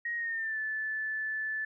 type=tone with pitch glide; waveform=sine; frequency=1882 to 1745.9 Hz; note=A#6 to A6; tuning=+16 to -14 cents; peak=-31 dBFS; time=0.05-1.65 s; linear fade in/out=5 ms; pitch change=-130 cents; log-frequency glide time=0.16-0.59 s; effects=none